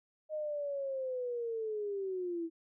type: linear sweep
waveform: sine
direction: down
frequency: 622.3 to 324.8 Hz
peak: -34 dBFS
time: 0.29-2.5 s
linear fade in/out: 50 ms
effects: none